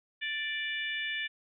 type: harmonic tone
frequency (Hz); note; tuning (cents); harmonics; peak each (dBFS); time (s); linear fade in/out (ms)
587.3; D5; 0; 3 / 4 / 5 / 6; -35 / -37 / -39 / -41; 0.21-1.28; 20
effects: none